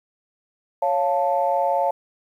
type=chord; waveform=sine; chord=Db augmented; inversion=none; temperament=equal; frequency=554.4 / 698.5 / 880 Hz; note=Db5 / F5 / A5; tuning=0 / 0 / 0 cents; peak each=-22 dBFS; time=0.82-1.91 s; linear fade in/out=5 ms; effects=tanh soft clip ceiling -8 dBFS + 9-bit